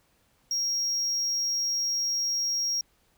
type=tone; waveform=triangle; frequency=5600 Hz; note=F8; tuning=4 cents sharp; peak=-24 dBFS; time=0.51-2.81 s; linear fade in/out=2 ms; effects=pink hiss -67 dBFS RMS until 3.17 s